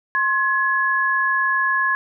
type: tone pair together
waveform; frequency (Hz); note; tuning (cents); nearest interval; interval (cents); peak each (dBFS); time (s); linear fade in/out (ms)
sine; 1064 / 1691.6; C6 / G#6; +29 / +31; minor sixth; 802; -21 / -18; 0.15-1.95; 0
effects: none